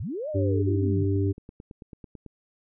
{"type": "linear two-way sweep", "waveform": "sine", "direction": "up then down", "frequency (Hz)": [70, 630, 129.3], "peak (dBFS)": -29, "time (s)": [0, 1.04], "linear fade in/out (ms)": 5, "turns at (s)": 0.29}
{"type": "harmonic tone", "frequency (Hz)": 98, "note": "G2", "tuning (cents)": 0, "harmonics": [1, 3, 4], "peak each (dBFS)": [-23, -28, -29], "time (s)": [0.34, 1.33], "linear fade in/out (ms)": 20}
{"type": "click train", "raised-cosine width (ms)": 3, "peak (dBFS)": -29, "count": 12, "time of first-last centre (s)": [1.05, 2.263], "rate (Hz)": 9.07}
{"effects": []}